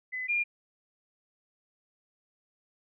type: tone pair in turn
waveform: sine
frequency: 2016 / 2409 Hz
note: B6 / D7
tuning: +35 / +43 cents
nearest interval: minor third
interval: 308 cents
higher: second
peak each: -32 / -25 dBFS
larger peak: second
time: 0.12-0.28 / 0.28-0.44 s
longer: neither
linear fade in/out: 20 ms
effects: none